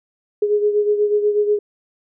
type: beating tone pair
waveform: sine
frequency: 415.3 / 423.5 Hz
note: G#4 / G#4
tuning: 0 / +34 cents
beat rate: 8.2 Hz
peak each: -15 / -22 dBFS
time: 0.42-1.59 s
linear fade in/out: 5 ms
effects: none